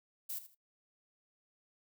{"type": "noise with echo", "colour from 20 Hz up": "violet", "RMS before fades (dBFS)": -40, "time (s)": [0.29, 0.39], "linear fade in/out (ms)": 10, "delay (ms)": 80, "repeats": 2, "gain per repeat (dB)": -13, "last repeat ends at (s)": 0.55, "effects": ["noise-tail reverb RT60 0.1 s tail -18 dB re dry"]}